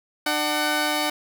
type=tone pair together; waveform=10% pulse; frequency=300 / 750.9 Hz; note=D4 / F#5; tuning=+37 / +25 cents; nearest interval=octave + major third; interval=1588 cents; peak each=-16 dBFS; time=0.26-1.1 s; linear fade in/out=5 ms; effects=none